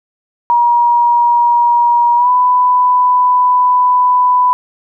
sine tone with pitch glide, 953 to 995.2 Hz, A#5 to B5, +38 to +13 cents, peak -7 dBFS, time 0.5-4.53 s, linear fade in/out 0 ms, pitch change +75 cents, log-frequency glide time 2.16-2.29 s, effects none

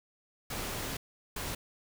pink noise bursts at uneven times, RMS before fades -37 dBFS, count 2, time 0.5-0.97 / 1.36-1.55 s, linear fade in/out 5 ms, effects none

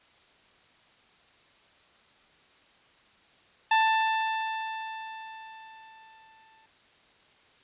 sawtooth tone with exponential decay, 885 Hz, A5, 10 cents sharp, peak -15 dBFS, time 3.71-6.66 s, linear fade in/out 5 ms, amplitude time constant 640 ms, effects white hiss -60 dBFS RMS until 7.63 s + resampled to 8000 Hz

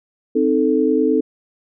sine chord, A diminished, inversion first, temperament equal, 261.6 / 311.1 / 440 Hz, C4 / Eb4 / A4, 0 / 0 / 0 cents, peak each -18 / -18 / -17 dBFS, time 0.35-1.21 s, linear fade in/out 10 ms, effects none

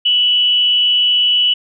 sine tone with frequency modulation, 2958 Hz, F#7, 1 cent flat, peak -10 dBFS, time 0.05-1.54 s, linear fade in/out 10 ms, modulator 270 Hz, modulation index 0.26, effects none

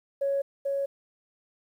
sine tone with echo, 555 Hz, C#5, 2 cents sharp, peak -23 dBFS, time 0.21-0.42 s, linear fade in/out 10 ms, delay 440 ms, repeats 1, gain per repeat -2 dB, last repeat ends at 0.86 s, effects tanh soft clip ceiling -19 dBFS + 10-bit

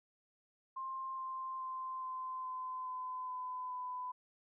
sine tone with pitch steps, 1056 / 1048.1 / 1040.3 / 1032.5 / 1024.8 / 1017.1 / 1009.5 / 1001.9 Hz, C6 / C6 / C6 / C6 / C6 / C6 / B5 / B5, +16 / +3 / -10 / -23 / -36 / -49 / +38 / +25 cents, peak -39 dBFS, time 0.76-4.12 s, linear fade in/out 10 ms, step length 420 ms, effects none

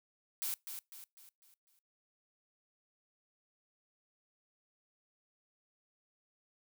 blue noise with echo, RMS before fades -37 dBFS, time 0.42-0.54 s, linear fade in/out 0 ms, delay 250 ms, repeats 5, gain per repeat -7 dB, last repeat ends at 1.79 s, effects noise-tail reverb RT60 0.2 s tail -23 dB re dry

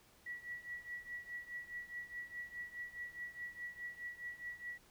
sine tone with tremolo, 1939 Hz, B6, 32 cents flat, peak -40 dBFS, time 0.26-4.78 s, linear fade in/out 5 ms, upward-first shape triangle, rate 4.8 Hz, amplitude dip 90%, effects pink hiss -66 dBFS RMS until 4.9 s

